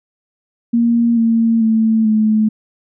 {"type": "tone with pitch steps", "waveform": "sine", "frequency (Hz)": [234.2, 228.1, 222.1, 216.3], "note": ["A#3", "A#3", "A3", "A3"], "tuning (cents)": [8, -37, 16, -29], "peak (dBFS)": -10, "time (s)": [0.73, 2.49], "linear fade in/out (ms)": 10, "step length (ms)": 440, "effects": []}